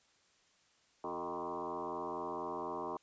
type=tone with frequency modulation; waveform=sine; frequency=698.5 Hz; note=F5; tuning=in tune; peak=-37 dBFS; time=1.04-2.97 s; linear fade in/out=2 ms; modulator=84.1 Hz; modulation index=5; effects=white hiss -70 dBFS RMS until 3.02 s + resampled to 16000 Hz